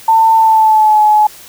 sine tone with pitch glide, 895 to 849.2 Hz, A5 to G#5, +29 to +38 cents, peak -5 dBFS, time 0.08-1.27 s, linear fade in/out 5 ms, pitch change -91 cents, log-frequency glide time 0.36-1.02 s, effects white hiss -36 dBFS RMS until 1.48 s

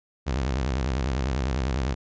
sawtooth tone with vibrato, 65.41 Hz, C2, in tune, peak -20 dBFS, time 0.26-1.95 s, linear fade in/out 20 ms, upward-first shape square, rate 10 Hz, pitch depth 150 cents each way, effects resampled to 16000 Hz

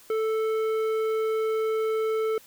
triangle tone with tanh clipping, 440 Hz, A4, in tune, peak -25 dBFS, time 0.1-2.38 s, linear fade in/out 2 ms, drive 15 dB, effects white hiss -53 dBFS RMS until 2.46 s

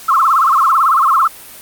sine tone with vibrato, 1194 Hz, D6, 28 cents sharp, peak -8 dBFS, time 0.08-1.28 s, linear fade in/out 10 ms, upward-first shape sine, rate 18 Hz, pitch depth 220 cents each way, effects white hiss -35 dBFS RMS until 1.61 s + Opus 48 kbps

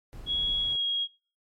brown noise, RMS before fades -41 dBFS, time 0.13-0.76 s, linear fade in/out 0 ms
sine tone with pitch glide, 3331 to 3285 Hz, G#7 to G#7, +4 to -20 cents, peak -25 dBFS, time 0.26-1.08 s, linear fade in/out 50 ms, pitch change -24 cents, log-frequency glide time 0.62-0.83 s
effects noise-tail reverb RT60 0.4 s tail -25 dB re dry + MP3 64 kbps

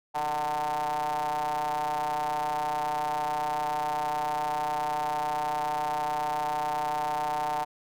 square ring-modulated tone, 73.42 Hz, D2, in tune, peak -25 dBFS, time 0.14-7.65 s, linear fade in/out 20 ms, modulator 823 Hz, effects none

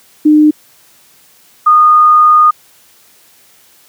sine tone pair in turn, 303.2 / 1228 Hz, D#4 / D#6, -45 / -23 cents, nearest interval 2 octaves, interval 2422 cents, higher second, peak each -3 dBFS, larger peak neither, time 0.25-0.51 / 1.66-2.51 s, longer second, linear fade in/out 10 ms, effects white hiss -46 dBFS RMS until 3.88 s + high-pass 80 Hz 12 dB/octave

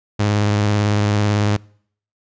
sawtooth tone with vibrato, 103.83 Hz, G#2, in tune, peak -11 dBFS, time 0.19-1.57 s, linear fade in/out 10 ms, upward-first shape sine, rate 18 Hz, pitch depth 35 cents each way, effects noise-tail reverb RT60 0.6 s tail -26 dB re dry + resampled to 16000 Hz

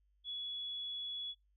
sine tone, 3387 Hz, G#7, 33 cents sharp, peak -39 dBFS, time 0.24-1.35 s, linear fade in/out 50 ms, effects noise-tail reverb RT60 0.2 s tail -24 dB re dry + added 50 Hz sine -70 dBFS peak until 1.56 s

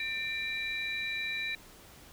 sine tone cluster, 1802 / 2361 / 3917 Hz, A6 / D7 / B7, +41 / +9 / -15 cents, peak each -39 / -34 / -39 dBFS, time 0-1.55 s, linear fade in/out 2 ms, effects pink hiss -54 dBFS RMS until 2.12 s

